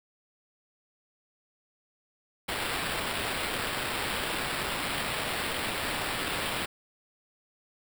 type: noise with sample-and-hold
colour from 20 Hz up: violet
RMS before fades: -32 dBFS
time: 2.48-6.66 s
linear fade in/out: 10 ms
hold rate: 6300 Hz
effects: none